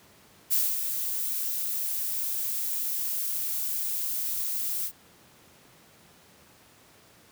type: noise with ADSR envelope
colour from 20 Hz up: violet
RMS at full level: -23 dBFS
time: 0.5-4.92 s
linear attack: 28 ms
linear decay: 230 ms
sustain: -7 dB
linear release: 71 ms
effects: pink hiss -56 dBFS RMS until 7.31 s + high-pass 100 Hz 12 dB/octave